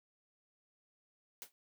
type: noise with exponential decay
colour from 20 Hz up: white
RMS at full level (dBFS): -43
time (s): 1.42-1.52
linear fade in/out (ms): 0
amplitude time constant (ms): 21
effects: high-pass 200 Hz 12 dB/octave